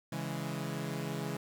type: chord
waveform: sawtooth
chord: C# minor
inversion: none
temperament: equal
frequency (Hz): 138.59 / 164.81 / 207.7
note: C#3 / E3 / G#3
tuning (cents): 0 / 0 / 0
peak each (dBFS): -35 / -35 / -37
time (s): 0.12-1.37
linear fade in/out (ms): 5
effects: 10-bit